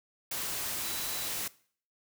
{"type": "tone in noise", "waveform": "sine", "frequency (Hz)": 3951, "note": "B7", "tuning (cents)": 0, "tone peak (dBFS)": -43, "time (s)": [0.84, 1.28], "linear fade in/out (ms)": 5, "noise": "white", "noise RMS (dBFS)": -35, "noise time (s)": [0.31, 1.48], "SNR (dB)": -11, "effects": ["noise-tail reverb RT60 0.5 s tail -20 dB re dry"]}